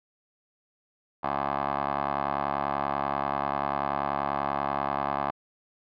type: tone with band-pass filter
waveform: 15% pulse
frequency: 70.3 Hz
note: C#2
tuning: 25 cents sharp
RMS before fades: -29 dBFS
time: 1.23-5.31 s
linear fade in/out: 10 ms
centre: 930 Hz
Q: 4.1
effects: resampled to 11025 Hz